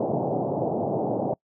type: band-pass noise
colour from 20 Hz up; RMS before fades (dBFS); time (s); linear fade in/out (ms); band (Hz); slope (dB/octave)
white; -26; 0-1.34; 5; 110 to 770; 48
effects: noise-tail reverb RT60 0.1 s tail -26 dB re dry